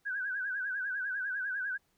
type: tone with vibrato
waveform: sine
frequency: 1568 Hz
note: G6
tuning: in tune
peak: -32 dBFS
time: 0.05-1.78 s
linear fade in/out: 20 ms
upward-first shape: sine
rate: 10 Hz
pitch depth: 100 cents each way
effects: pink hiss -74 dBFS RMS until 1.97 s